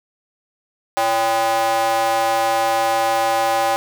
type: tone with high-pass filter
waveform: square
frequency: 113.3 Hz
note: A#2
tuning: 49 cents flat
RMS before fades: -18 dBFS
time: 0.97-3.76 s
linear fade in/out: 0 ms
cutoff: 710 Hz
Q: 4.5
effects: 7-bit